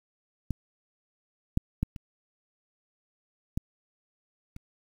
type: clicks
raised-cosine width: 5 ms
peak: -17 / -11 / -13 / -28 / -16 / -30 dBFS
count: 6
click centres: 0.507 / 1.574 / 1.83 / 1.962 / 3.575 / 4.564 s
effects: 8-bit